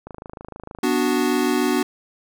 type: click train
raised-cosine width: 1 ms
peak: -21 dBFS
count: 20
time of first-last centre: 0.07-0.787 s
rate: 26.5 Hz
type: chord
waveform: square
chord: B minor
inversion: none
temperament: equal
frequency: 246.9 / 293.7 / 370 Hz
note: B3 / D4 / F#4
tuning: 0 / 0 / 0 cents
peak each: -23 dBFS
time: 0.83-1.83 s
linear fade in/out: 5 ms
effects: none